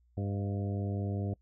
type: harmonic tone with a mistuned harmonic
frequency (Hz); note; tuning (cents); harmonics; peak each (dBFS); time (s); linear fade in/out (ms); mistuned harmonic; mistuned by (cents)
100; G2; +35; 1 / 2 / 3 / 4 / 5 / 6 / 7; -32 / -38 / -42 / -44 / -46 / -48 / -49; 0.17-1.34; 5; 6; +43
effects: noise-tail reverb RT60 0.1 s tail -25 dB re dry + added 60 Hz sine -64 dBFS peak until 1.41 s